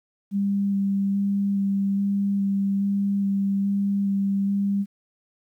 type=tone with vibrato; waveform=sine; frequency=198.4 Hz; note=G3; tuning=21 cents sharp; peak=-20 dBFS; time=0.31-4.86 s; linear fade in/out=50 ms; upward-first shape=square; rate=1.2 Hz; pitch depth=9 cents each way; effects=10-bit